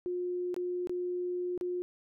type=tone with dropouts; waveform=sine; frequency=357.6 Hz; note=F4; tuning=41 cents sharp; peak=-31 dBFS; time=0.06-1.82 s; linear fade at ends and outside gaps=0 ms; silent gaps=0.543-0.564 / 0.872-0.895 / 1.577-1.611 s; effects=none